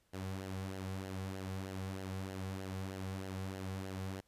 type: tone with flanger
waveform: sawtooth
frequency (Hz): 95.2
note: F#2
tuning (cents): +50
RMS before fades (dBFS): -42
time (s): 0.13-4.21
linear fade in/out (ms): 10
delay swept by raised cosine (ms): 0.82 to 3.32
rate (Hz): 3.2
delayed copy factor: -0.55
effects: pink hiss -75 dBFS RMS until 4.27 s + resampled to 32000 Hz